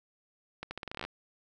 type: accelerating click train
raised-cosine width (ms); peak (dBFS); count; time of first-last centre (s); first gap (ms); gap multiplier
0.3; -22; 13; 0.63-1.05; 80; 0.83
effects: none